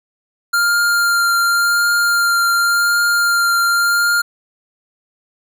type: tone with vibrato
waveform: square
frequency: 1396.9 Hz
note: F6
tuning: in tune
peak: -13 dBFS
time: 0.53-4.22 s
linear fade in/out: 10 ms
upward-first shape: triangle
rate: 0.9 Hz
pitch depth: 13 cents each way
effects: none